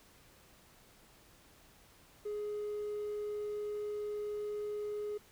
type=tone; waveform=triangle; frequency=417.8 Hz; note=G#4; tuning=10 cents sharp; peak=-33 dBFS; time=2.25-5.18 s; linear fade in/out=10 ms; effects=tanh soft clip ceiling -31 dBFS + pink hiss -62 dBFS RMS until 5.31 s